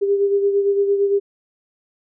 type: beating tone pair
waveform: sine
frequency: 399.3 / 408.1 Hz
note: G4 / G#4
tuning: +32 / -30 cents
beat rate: 8.8 Hz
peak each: -15 / -24 dBFS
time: 0.01-1.2 s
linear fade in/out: 20 ms
effects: none